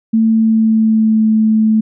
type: tone with pitch glide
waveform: sine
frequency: 223.3 to 218.5 Hz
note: A3 to A3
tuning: +26 to -12 cents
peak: -8 dBFS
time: 0.13-1.81 s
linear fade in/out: 10 ms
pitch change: -38 cents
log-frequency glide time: 0.25-1.27 s
effects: none